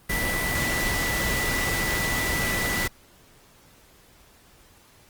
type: tone in noise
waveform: sine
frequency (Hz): 1975.5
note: B6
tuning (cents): 0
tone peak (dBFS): -27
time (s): 0.09-2.88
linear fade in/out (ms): 10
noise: pink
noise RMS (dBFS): -27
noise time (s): 0.09-2.88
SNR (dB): -3
effects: pink hiss -55 dBFS RMS until 5.09 s + Opus 32 kbps